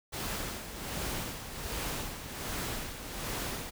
pink noise with tremolo, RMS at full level -35 dBFS, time 0.12-3.71 s, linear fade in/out 20 ms, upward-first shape sine, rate 1.3 Hz, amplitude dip 60%, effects none

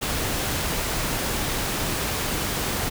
pink noise, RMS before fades -26 dBFS, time 0.01-2.9 s, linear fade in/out 20 ms, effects none

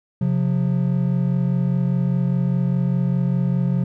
triangle tone pair together, 133.8 / 178.76 Hz, C3 / F3, +39 / +41 cents, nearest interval perfect fourth, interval 502 cents, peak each -18 dBFS, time 0.21-3.84 s, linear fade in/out 5 ms, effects none

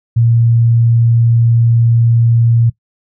sine tone, 116.54 Hz, A#2, in tune, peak -7 dBFS, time 0.16-2.7 s, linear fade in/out 10 ms, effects noise-tail reverb RT60 0.1 s tail -19 dB re dry

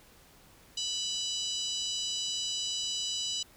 harmonic tone with a mistuned harmonic, 987.8 Hz, B5, in tune, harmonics 3 / 4 / 5 / 6 / 7 / 8, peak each -35 / -37 / -39 / -41 / -42 / -43 dBFS, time 0.77-3.43 s, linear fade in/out 5 ms, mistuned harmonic 7, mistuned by +32 cents, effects pink hiss -58 dBFS RMS until 3.56 s

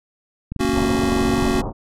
click train, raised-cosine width 5 ms, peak -15 dBFS, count 26, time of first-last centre 0.52-1.598 s, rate 23.2 Hz
square chord, F# major, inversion first, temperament just, 231.2 / 277.5 / 370 Hz, A#3 / C#4 / F#4, -14 / +2 / 0 cents, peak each -23 dBFS, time 0.59-1.62 s, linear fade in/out 20 ms
pink low-pass noise, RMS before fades -26 dBFS, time 0.72-1.73 s, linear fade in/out 50 ms, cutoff 1100 Hz, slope 48 dB/octave
effects low-pass 11000 Hz 12 dB/octave

